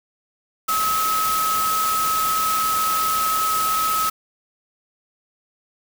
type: tone in noise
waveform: sine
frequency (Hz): 1284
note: E6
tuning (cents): -46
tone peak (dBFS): -19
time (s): 0.68-4.1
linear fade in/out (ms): 10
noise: white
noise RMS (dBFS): -26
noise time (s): 0.68-4.1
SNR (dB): +4
effects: none